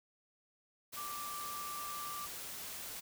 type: tone in noise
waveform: sine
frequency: 1174.7 Hz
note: D6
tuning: in tune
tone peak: -42 dBFS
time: 0.96-2.27 s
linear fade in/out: 20 ms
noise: white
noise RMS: -45 dBFS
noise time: 0.92-3.01 s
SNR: 0 dB
effects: none